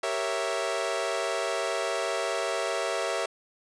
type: chord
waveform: sawtooth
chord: G diminished seventh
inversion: none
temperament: equal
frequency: 392 / 466.2 / 554.4 / 659.3 Hz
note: G4 / Bb4 / Db5 / Fb5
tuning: 0 / 0 / 0 / 0 cents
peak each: -31 / -30 / -29 / -27 dBFS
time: 0.03-3.26 s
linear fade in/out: 5 ms
effects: resampled to 22050 Hz